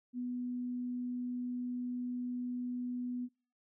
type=tone; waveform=sine; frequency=246.9 Hz; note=B3; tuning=in tune; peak=-35 dBFS; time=0.13-3.29 s; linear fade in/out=50 ms; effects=noise-tail reverb RT60 0.4 s tail -25 dB re dry